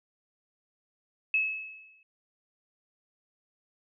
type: tone with exponential decay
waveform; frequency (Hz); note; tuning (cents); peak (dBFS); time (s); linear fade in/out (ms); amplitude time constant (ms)
sine; 2588; E7; -32; -21; 1.34-2.03; 2; 150
effects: none